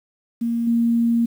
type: tone with level steps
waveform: sine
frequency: 233.1 Hz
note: A#3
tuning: in tune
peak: -19 / -15 dBFS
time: 0.41-1.26 s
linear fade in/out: 10 ms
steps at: 0.67 s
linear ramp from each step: 5 ms
effects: 8-bit